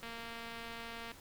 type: click train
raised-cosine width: 0.3 ms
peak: -30 dBFS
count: 252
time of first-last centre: 0.03-1.117 s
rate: 231 Hz
effects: pink hiss -56 dBFS RMS until 1.2 s